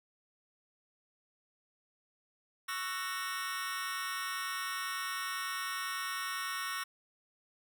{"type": "chord", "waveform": "sawtooth", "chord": "F# dominant seventh", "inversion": "second", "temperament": "just", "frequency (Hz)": [1110, 1332, 1480, 1850], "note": ["C#6", "E6", "F#6", "A#6"], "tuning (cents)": [2, 18, 0, -14], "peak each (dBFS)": [-36, -39, -39, -37], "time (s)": [2.68, 6.84], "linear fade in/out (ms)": 10, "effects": []}